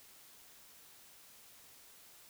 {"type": "silence", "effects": ["white hiss -59 dBFS RMS until 2.29 s"]}